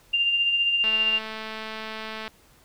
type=tone with tremolo; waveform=sine; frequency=2792 Hz; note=F7; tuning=1 cent flat; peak=-18 dBFS; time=0.13-1.19 s; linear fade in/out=10 ms; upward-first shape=sine; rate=15 Hz; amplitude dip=40%
type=click train; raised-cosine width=0.3 ms; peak=-19 dBFS; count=316; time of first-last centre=0.84-2.278 s; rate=219 Hz
effects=pink hiss -57 dBFS RMS until 2.64 s